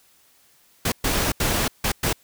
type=noise bursts at uneven times; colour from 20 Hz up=pink; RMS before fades=-22 dBFS; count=5; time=0.85-0.92 / 1.04-1.32 / 1.4-1.68 / 1.84-1.92 / 2.03-2.13 s; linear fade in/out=5 ms; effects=white hiss -58 dBFS RMS until 2.23 s